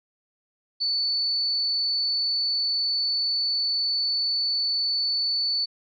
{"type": "tone", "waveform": "sine", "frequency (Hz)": 4479, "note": "C#8", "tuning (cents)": 17, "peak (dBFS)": -22, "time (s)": [0.8, 5.66], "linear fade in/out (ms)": 20, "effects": []}